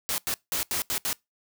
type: noise bursts at uneven times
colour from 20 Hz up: white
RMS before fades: -28 dBFS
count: 6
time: 0.09-0.18 / 0.27-0.34 / 0.52-0.63 / 0.71-0.82 / 0.9-0.98 / 1.05-1.13 s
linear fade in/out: 0 ms
effects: noise-tail reverb RT60 0.2 s tail -24 dB re dry